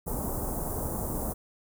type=band-stop noise; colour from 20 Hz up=pink; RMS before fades=-32 dBFS; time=0.06-1.34 s; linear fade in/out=20 ms; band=980 to 9000 Hz; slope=24 dB/octave; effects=none